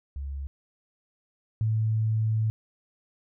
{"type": "tone pair in turn", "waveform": "sine", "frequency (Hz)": [69.3, 110.01], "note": ["C#2", "A2"], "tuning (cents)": [0, 0], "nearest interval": "minor sixth", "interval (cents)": 800, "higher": "second", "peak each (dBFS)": [-31, -22], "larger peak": "second", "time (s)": [[0.16, 0.47], [1.61, 2.5]], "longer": "second", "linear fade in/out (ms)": 0, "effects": []}